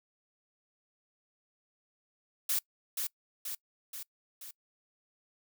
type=noise with echo; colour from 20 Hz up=blue; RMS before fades=-30 dBFS; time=2.49-2.59 s; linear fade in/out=5 ms; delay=480 ms; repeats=4; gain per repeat=-4 dB; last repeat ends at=4.51 s; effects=noise-tail reverb RT60 0.1 s tail -24 dB re dry